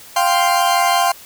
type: chord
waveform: 40% pulse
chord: F suspended second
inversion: none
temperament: equal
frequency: 698.5 / 784 / 1046.5 Hz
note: F5 / G5 / C6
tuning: 0 / 0 / 0 cents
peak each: -16 / -17 / -17 dBFS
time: 0.16-1.12 s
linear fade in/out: 5 ms
effects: white hiss -40 dBFS RMS until 1.25 s